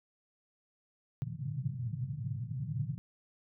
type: band-pass noise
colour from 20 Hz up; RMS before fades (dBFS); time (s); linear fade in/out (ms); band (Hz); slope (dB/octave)
white; -37; 1.22-2.98; 0; 110 to 150; 48
effects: none